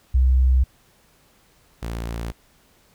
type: tone pair in turn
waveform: sine / sawtooth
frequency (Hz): 64.3 / 57.19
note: C2 / A#1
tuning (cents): -30 / -32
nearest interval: major second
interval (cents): 202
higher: first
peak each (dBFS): -13 / -23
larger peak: first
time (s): 0.14-0.64 / 1.82-2.32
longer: neither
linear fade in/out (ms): 10
effects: pink hiss -58 dBFS RMS until 2.94 s